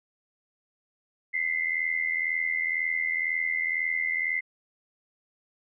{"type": "tone pair together", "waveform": "sine", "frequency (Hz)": [2023, 2105], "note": ["B6", "C7"], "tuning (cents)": [41, 10], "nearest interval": "minor second", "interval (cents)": 69, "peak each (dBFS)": -28, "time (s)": [1.33, 4.41], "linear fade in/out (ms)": 20, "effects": []}